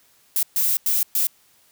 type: noise bursts at uneven times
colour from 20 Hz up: violet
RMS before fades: -20 dBFS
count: 4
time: 0.36-0.43 / 0.56-0.77 / 0.86-1.03 / 1.15-1.27 s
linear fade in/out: 2 ms
effects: white hiss -58 dBFS RMS until 1.71 s